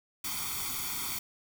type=noise with comb filter; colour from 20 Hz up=white; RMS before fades=-35 dBFS; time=0.24-1.19 s; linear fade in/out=5 ms; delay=0.88 ms; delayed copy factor=+1; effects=none